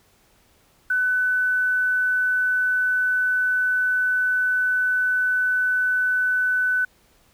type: tone with quantisation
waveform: sine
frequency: 1500 Hz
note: F#6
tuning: 23 cents sharp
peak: -18 dBFS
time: 0.9-6.85 s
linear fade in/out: 5 ms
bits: 8
effects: pink hiss -59 dBFS RMS until 7.33 s